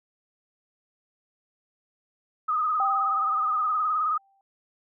sine tone with vibrato, 1246 Hz, D#6, 2 cents sharp, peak -22 dBFS, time 2.48-4.18 s, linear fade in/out 10 ms, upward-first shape sine, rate 19 Hz, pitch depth 61 cents each way
sine tone with exponential decay, 784 Hz, G5, in tune, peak -24 dBFS, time 2.8-4.41 s, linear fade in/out 1 ms, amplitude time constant 350 ms
effects none

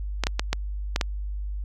clicks, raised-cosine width 0.2 ms, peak -6 dBFS, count 6, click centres 0.237 / 0.269 / 0.395 / 0.53 / 0.961 / 1.012 s, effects added 50 Hz sine -28 dBFS peak until 1.64 s

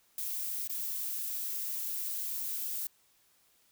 violet noise with dropouts, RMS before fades -36 dBFS, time 0.18-2.87 s, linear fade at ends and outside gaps 1 ms, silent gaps 0.675-0.696 s, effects white hiss -68 dBFS RMS until 3.71 s

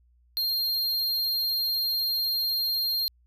square tone, 4204 Hz, C8, 7 cents sharp, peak -25 dBFS, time 0.37-3.08 s, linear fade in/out 0 ms, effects added 60 Hz sine -59 dBFS peak until 3.26 s

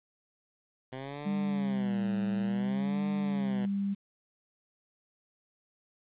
10% pulse tone with vibrato, 127.9 Hz, C3, 39 cents flat, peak -30 dBFS, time 0.92-3.66 s, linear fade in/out 10 ms, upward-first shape sine, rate 0.57 Hz, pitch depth 270 cents each way
sine tone, 198.8 Hz, G3, 25 cents sharp, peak -28 dBFS, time 1.25-3.95 s, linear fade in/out 20 ms
effects resampled to 8000 Hz + 10-bit

